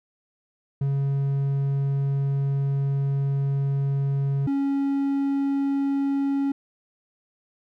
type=tone pair in turn; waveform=triangle; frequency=138.59 / 277.2 Hz; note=C#3 / C#4; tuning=0 / 0 cents; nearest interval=octave; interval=1200 cents; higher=second; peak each=-19 dBFS; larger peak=neither; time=0.81-4.47 / 4.47-6.52 s; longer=first; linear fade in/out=5 ms; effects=none